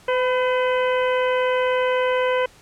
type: harmonic tone with a mistuned harmonic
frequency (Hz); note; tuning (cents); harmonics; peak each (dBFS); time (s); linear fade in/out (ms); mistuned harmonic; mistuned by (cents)
508; B4; +49; 1 / 2 / 3 / 4 / 5 / 6; -19 / -25 / -29 / -31 / -33 / -35; 0.08-2.46; 5; 2; -29
effects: pink hiss -50 dBFS RMS until 2.61 s + low-pass 10000 Hz 12 dB/octave